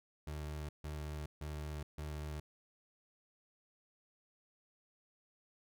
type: tone bursts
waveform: 30% pulse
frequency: 75.4 Hz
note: D2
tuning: 46 cents sharp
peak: -38 dBFS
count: 4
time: 0.27-2.4 s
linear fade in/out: 5 ms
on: 420 ms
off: 150 ms
effects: none